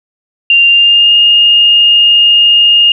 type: tone with pitch glide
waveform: sine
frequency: 2785 to 2837 Hz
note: F7 to F7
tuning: -5 to +27 cents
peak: -3 dBFS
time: 0.5-2.92 s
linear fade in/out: 2 ms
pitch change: +32 cents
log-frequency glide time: 0.67-1.14 s
effects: none